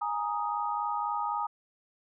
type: chord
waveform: sine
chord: Ab suspended second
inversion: none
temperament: just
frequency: 830.6 / 934.4 / 1245.9 Hz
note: Ab5 / Bb5 / Eb6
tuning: 0 / +4 / +2 cents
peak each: -33 dBFS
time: 0.01-1.47 s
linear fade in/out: 10 ms
effects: none